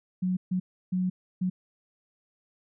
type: tone bursts at uneven times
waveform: sine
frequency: 183.6 Hz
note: F#3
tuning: 13 cents flat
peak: -24 dBFS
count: 4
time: 0.22-0.37 / 0.51-0.6 / 0.92-1.1 / 1.41-1.5 s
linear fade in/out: 10 ms
effects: none